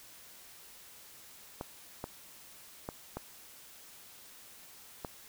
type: clicks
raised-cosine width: 1 ms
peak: -23 dBFS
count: 5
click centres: 1.611 / 2.041 / 2.889 / 3.17 / 5.048 s
effects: white hiss -54 dBFS RMS until 5.28 s